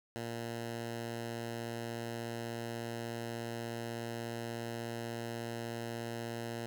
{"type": "tone", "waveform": "10% pulse", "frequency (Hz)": 116.54, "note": "A#2", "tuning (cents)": 0, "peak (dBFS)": -30, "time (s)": [0.16, 6.66], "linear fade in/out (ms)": 0, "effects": []}